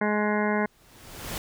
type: harmonic tone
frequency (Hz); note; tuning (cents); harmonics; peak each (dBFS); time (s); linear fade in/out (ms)
210; G#3; +19; 1 / 2 / 3 / 4 / 5 / 7 / 8 / 9 / 10; -26 / -29 / -31 / -32 / -33 / -34 / -35 / -36 / -36; 0.01-0.66; 5
type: noise with exponential growth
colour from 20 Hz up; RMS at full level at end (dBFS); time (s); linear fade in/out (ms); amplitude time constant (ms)
pink; -31; 0.55-1.38; 1; 180
effects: none